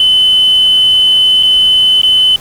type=tone with dropouts; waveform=sine; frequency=3030 Hz; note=F#7; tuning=40 cents sharp; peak=-4 dBFS; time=0-2.36 s; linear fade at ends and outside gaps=2 ms; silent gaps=1.428-1.432 / 2.016-2.032 s; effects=tanh soft clip ceiling -1 dBFS + pink hiss -33 dBFS RMS until 2.4 s